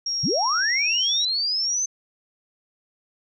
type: tone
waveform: sine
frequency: 5588 Hz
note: F8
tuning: in tune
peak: -23 dBFS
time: 0.06-1.25 s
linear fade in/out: 5 ms
type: linear sweep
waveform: sine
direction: up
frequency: 95.3 to 6272 Hz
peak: -21 dBFS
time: 0.23-1.86 s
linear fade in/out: 10 ms
effects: none